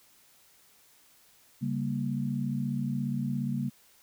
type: chord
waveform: sine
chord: G diminished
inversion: second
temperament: equal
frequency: 138.59 / 196 / 233.1 Hz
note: Db3 / G3 / Bb3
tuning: 0 / 0 / 0 cents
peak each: -32 / -34 / -32 dBFS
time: 1.61-3.7 s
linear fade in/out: 20 ms
effects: white hiss -61 dBFS RMS until 4.02 s